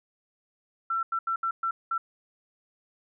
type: tone bursts at uneven times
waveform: sine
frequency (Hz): 1346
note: E6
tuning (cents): +36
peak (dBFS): -25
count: 6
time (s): 0.9-1.03 / 1.12-1.19 / 1.27-1.36 / 1.43-1.51 / 1.63-1.71 / 1.91-1.98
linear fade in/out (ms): 5
effects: none